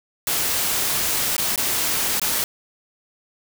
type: noise with dropouts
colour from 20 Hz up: white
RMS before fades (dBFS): -22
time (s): 0.27-2.44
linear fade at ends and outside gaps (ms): 1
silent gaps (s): 1.366-1.38 / 1.559-1.577 / 2.197-2.216
effects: none